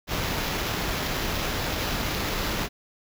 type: noise with sample-and-hold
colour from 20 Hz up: pink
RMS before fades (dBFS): -28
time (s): 0.07-2.69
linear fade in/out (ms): 50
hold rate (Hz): 8820
effects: none